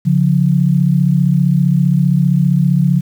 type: tone pair together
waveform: sine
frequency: 141.77 / 177 Hz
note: C#3 / F3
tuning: +39 / +23 cents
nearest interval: major third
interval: 384 cents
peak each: -12 dBFS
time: 0.05-3.01 s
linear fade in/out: 20 ms
effects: 7-bit